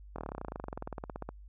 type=slowing click train; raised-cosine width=1 ms; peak=-24 dBFS; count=28; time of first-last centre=0.16-1.29 s; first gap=24 ms; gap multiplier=1.04; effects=added 50 Hz sine -48 dBFS peak until 1.48 s